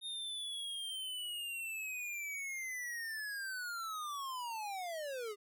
square linear sweep, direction down, 3700 to 397.1 Hz, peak -40 dBFS, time 0.01-5.36 s, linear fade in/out 50 ms, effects none

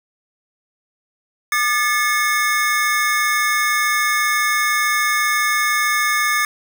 square tone cluster, 1206 / 1733 / 2176 Hz, D6 / A6 / C#7, +46 / -27 / -33 cents, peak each -21 dBFS, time 1.52-6.45 s, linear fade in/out 2 ms, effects none

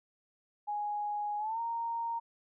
sine tone with pitch glide, 830.6 to 926.9 Hz, G#5 to A#5, 0 to -10 cents, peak -32 dBFS, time 0.67-2.2 s, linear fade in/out 20 ms, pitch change +190 cents, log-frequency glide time 1.38-1.6 s, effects none

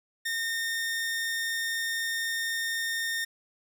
sawtooth tone, 1828 Hz, A#6, 34 cents flat, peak -25 dBFS, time 0.25-3.25 s, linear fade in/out 10 ms, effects none

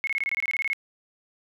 sine tone bursts, 2182 Hz, C#7, 28 cents flat, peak -23 dBFS, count 13, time 0.04-0.732 s, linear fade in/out 0 ms, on 32 ms, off 23 ms, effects none

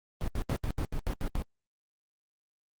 brown noise bursts, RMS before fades -30 dBFS, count 9, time 0.21-1.421 s, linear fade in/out 0 ms, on 67 ms, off 76 ms, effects Opus 24 kbps

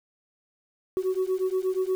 sine beating tone pair, 370 / 378.4 Hz, F#4 / F#4, 0 / +39 cents, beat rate 8.4 Hz, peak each -25 dBFS, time 0.97-1.95 s, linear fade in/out 0 ms, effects tanh soft clip ceiling -20 dBFS + 8-bit

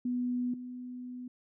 sine tone pair in turn, 246.9 / 249 Hz, B3 / B3, 0 / +14 cents, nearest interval unison, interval 14 cents, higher second, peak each -29 / -39 dBFS, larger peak first, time 0.05-0.54 / 0.54-1.28 s, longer second, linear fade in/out 5 ms, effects none

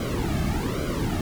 brown noise with flanger, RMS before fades -26 dBFS, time 0-1.21 s, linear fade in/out 2 ms, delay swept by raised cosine 1.1 to 2.1 ms, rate 1.2 Hz, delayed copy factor -0.9, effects none

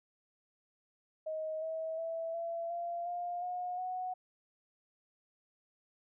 sine tone with pitch steps, 629 / 643.3 / 658 / 673 / 688.3 / 704 / 720 / 736.4 Hz, D#5 / E5 / E5 / E5 / F5 / F5 / F#5 / F#5, +19 / -42 / -3 / +36 / -25 / +14 / -47 / -8 cents, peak -35 dBFS, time 1.26-4.14 s, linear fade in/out 10 ms, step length 360 ms, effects none

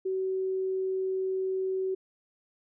sine tone, 378.3 Hz, F#4, 38 cents sharp, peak -27 dBFS, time 0.05-1.95 s, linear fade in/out 10 ms, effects none

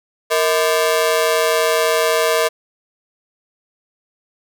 sawtooth ring-modulated tone, 552 Hz, C#5, 7 cents flat, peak -7 dBFS, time 0.3-2.49 s, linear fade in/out 20 ms, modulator 85.9 Hz, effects none

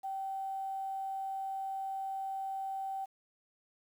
sine tone with quantisation, 775 Hz, G5, 20 cents flat, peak -35 dBFS, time 0.03-3.06 s, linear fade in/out 20 ms, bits 10, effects none

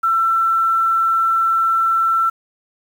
sine tone with quantisation, 1341 Hz, E6, 29 cents sharp, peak -13 dBFS, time 0.03-2.3 s, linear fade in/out 10 ms, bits 7, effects none

